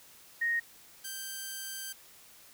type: tone pair in turn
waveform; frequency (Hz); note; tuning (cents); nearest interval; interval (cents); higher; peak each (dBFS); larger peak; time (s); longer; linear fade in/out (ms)
sine / 5% pulse; 1864 / 1567.4; A#6 / G6; -1 / -1; minor third; 300; first; -27; neither; 0.41-0.6 / 1.04-1.93; second; 10
effects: white hiss -56 dBFS RMS until 2.53 s